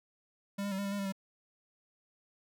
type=tone with pitch steps; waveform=square; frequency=199.5 / 202.1 / 191.6 / 200.8 / 197.7 / 202.7 / 197.3 / 193.5 Hz; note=G3 / G#3 / G3 / G3 / G3 / G#3 / G3 / G3; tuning=+31 / -47 / -39 / +42 / +15 / -42 / +11 / -22 cents; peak=-34 dBFS; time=0.58-1.124 s; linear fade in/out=10 ms; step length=68 ms; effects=none